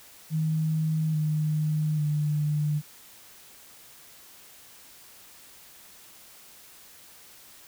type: tone with pitch steps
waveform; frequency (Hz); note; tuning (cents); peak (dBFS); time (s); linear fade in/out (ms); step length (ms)
sine; 157.5 / 153.46 / 149.52; D#3 / D#3 / D3; +21 / -24 / +31; -23; 0.3-2.82; 50; 840
effects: white hiss -51 dBFS RMS until 7.67 s